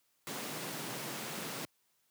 pink high-pass noise, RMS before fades -41 dBFS, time 0.27-1.65 s, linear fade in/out 0 ms, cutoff 130 Hz, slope 48 dB/octave, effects white hiss -75 dBFS RMS until 2.1 s + high-pass 80 Hz 12 dB/octave

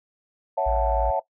sine chord, F# minor seventh, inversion second, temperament equal with one note detuned, 554.4 / 657.4 / 740 / 880 Hz, C#5 / E5 / F#5 / A5, 0 / -5 / 0 / 0 cents, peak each -26 dBFS, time 0.57-1.2 s, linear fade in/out 10 ms
sine tone, 55.2 Hz, A1, 6 cents sharp, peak -23 dBFS, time 0.66-1.11 s, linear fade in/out 10 ms
effects noise-tail reverb RT60 0.1 s tail -18 dB re dry + tanh soft clip ceiling -9 dBFS

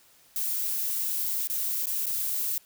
violet noise with dropouts, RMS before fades -29 dBFS, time 0.36-2.58 s, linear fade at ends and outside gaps 1 ms, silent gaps 1.473-1.499 / 1.858-1.869 / 2.058-2.066 s, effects white hiss -59 dBFS RMS until 2.65 s

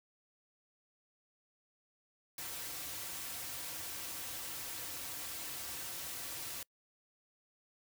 white noise with comb filter, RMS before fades -43 dBFS, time 2.38-6.63 s, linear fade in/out 2 ms, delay 4.8 ms, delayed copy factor -0.55, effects noise-tail reverb RT60 0.1 s tail -26 dB re dry

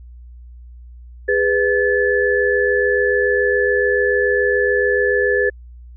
sine tone cluster, 410.3 / 497.3 / 1731 Hz, G#4 / B4 / A6, -21 / +12 / -29 cents, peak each -18 dBFS, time 1.28-5.5 s, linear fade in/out 10 ms, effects added 60 Hz sine -36 dBFS peak until 5.96 s

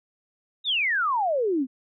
sine exponential sweep, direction down, 3848 to 244.2 Hz, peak -21 dBFS, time 0.64-1.67 s, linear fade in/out 50 ms, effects none

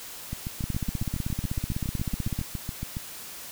two click trains, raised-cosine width 5 ms, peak -16 / -19 dBFS, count 29 / 20, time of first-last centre 0.64-2.39 / 0.33-2.969 s, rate 16 / 7.2 Hz, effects white hiss -41 dBFS RMS until 3.51 s

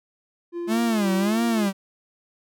triangle tone with tremolo, 344.9 Hz, F4, 22 cents flat, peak -25 dBFS, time 0.52-1.69 s, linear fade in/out 50 ms, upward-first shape square, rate 1.9 Hz, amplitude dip 25%
45% pulse tone with vibrato, 211.1 Hz, G#3, 29 cents sharp, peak -20 dBFS, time 0.67-1.73 s, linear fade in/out 50 ms, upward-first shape sine, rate 1.6 Hz, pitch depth 180 cents each way
effects none

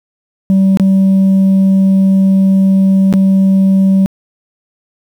sine tone with dropouts, 192.3 Hz, G3, 33 cents flat, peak -3 dBFS, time 0.5-4.06 s, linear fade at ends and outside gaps 0 ms, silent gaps 0.772-0.798 / 3.127-3.138 s, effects tanh soft clip ceiling -5 dBFS + 7-bit

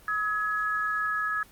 sine tone pair together, 1277 / 1682.1 Hz, D#6 / G#6, +45 / +22 cents, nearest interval perfect fourth, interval 477 cents, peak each -28 / -28 dBFS, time 0.08-1.43 s, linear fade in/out 2 ms, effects pink hiss -54 dBFS RMS until 1.51 s + Opus 24 kbps

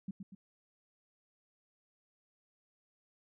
sine tone with echo, 192.8 Hz, G3, 28 cents flat, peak -36 dBFS, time 0.08-0.11 s, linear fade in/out 5 ms, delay 120 ms, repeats 2, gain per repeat -6 dB, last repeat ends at 0.35 s, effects none

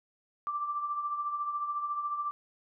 sine tone with tremolo, 1174.7 Hz, D6, in tune, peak -28 dBFS, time 0.47-2.31 s, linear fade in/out 0 ms, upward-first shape triangle, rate 14 Hz, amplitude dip 60%, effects none

